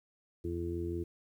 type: harmonic tone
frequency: 85.5 Hz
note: F2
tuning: 36 cents flat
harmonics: 1 / 2 / 3 / 4 / 5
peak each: -38 / -45 / -46 / -36 / -45 dBFS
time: 0.44-1.04 s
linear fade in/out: 10 ms
effects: 11-bit